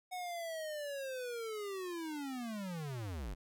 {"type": "linear sweep", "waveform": "square", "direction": "down", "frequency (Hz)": [740, 40], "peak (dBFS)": -40, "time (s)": [0.11, 3.35], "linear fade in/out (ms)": 20, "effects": []}